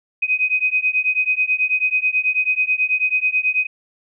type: beating tone pair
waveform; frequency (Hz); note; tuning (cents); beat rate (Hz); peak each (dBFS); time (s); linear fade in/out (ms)
sine; 2506 / 2515.2; D#7 / D#7; +12 / +18; 9.2; -19; 0.22-3.67; 10
effects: none